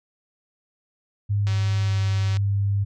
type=tone with pitch glide; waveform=sine; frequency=102 to 100.13 Hz; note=G#2 to G2; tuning=-31 to +37 cents; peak=-19 dBFS; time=1.29-2.85 s; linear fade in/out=20 ms; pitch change=-32 cents; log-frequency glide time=1.81-1.99 s
type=click train; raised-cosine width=0.2 ms; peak=-19 dBFS; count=172; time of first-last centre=1.47-2.37 s; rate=190 Hz
effects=none